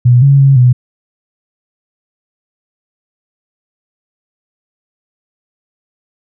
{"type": "tone with pitch steps", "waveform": "sine", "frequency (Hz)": [122.7, 139.1, 137, 124.6], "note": ["B2", "C#3", "C#3", "B2"], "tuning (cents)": [-11, 6, -20, 16], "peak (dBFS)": -3, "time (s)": [0.05, 0.73], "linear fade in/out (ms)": 10, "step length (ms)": 170, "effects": []}